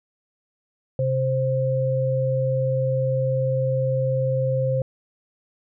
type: tone pair together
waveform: sine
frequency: 131.25 / 525 Hz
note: C3 / C5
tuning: +6 / +6 cents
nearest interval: 2 octaves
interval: 2400 cents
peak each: -22 dBFS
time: 0.99-4.82 s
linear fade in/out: 2 ms
effects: none